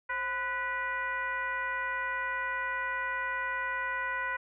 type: tone with frequency modulation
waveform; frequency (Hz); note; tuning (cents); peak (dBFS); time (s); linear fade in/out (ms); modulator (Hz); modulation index
sine; 1480; F#6; 0; -30; 0.09-4.37; 10; 475; 1.3
effects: none